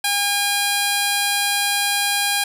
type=tone with notch filter; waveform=5% pulse; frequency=810 Hz; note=G#5; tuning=43 cents flat; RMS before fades=-20 dBFS; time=0.04-2.44 s; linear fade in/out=5 ms; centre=6200 Hz; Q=1.9; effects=none